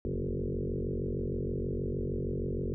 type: tone with frequency modulation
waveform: sine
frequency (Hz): 143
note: D3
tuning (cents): -46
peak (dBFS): -30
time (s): 0.05-2.74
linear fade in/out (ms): 0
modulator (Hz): 46.4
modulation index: 6.7
effects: none